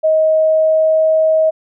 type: tone with pitch glide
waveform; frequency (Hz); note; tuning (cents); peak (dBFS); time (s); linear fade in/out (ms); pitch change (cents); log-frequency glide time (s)
sine; 630 to 634; D#5 to D#5; +21 to +32; -9; 0.03-1.51; 20; +11; 0.24-1.06
effects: none